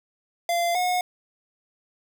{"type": "tone pair in turn", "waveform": "square", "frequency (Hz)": [689, 724.6], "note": ["F5", "F#5"], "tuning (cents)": [-24, -36], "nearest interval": "minor second", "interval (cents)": 88, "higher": "second", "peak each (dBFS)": [-22, -22], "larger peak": "neither", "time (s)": [[0.49, 0.75], [0.75, 1.01]], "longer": "neither", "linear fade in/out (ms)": 2, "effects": []}